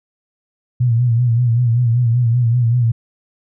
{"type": "tone with vibrato", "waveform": "sine", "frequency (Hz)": 119.4, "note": "A#2", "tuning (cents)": 42, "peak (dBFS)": -11, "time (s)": [0.8, 2.92], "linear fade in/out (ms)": 10, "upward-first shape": "sine", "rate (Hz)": 5.2, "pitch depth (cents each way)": 78, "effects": []}